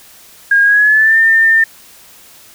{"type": "tone with pitch glide", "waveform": "sine", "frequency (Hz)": [1625, 1803.1], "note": ["G#6", "A6"], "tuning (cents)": [-38, 42], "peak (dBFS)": -6, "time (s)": [0.51, 1.64], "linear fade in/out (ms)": 5, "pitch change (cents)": 180, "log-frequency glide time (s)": [0.63, 1.18], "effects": ["white hiss -41 dBFS RMS until 2.54 s"]}